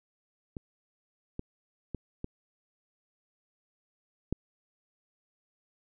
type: clicks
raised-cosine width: 3 ms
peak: -25 / -22 / -22 / -22 / -16 dBFS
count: 5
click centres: 0.568 / 1.394 / 1.947 / 2.244 / 4.326 s
effects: none